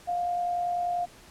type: tone with amplitude modulation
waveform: sine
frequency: 705 Hz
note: F5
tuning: 16 cents sharp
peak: -24 dBFS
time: 0.07-1.06 s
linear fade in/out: 20 ms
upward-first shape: sine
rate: 50.3 Hz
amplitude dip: 35%
effects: pink hiss -52 dBFS RMS until 1.3 s + low-pass 11000 Hz 12 dB/octave